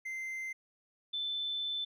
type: tone pair in turn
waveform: triangle / sine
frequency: 2079 / 3524 Hz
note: C7 / A7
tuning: -12 / +2 cents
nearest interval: major sixth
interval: 914 cents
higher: second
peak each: -35 / -33 dBFS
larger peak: second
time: 0.05-0.53 / 1.13-1.85 s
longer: second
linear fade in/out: 10 ms
effects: none